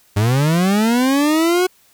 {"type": "linear sweep", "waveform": "40% pulse", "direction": "up", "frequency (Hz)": [98, 371.5], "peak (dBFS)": -12, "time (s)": [0.16, 1.67], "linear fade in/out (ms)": 10, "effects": ["white hiss -54 dBFS RMS until 1.93 s"]}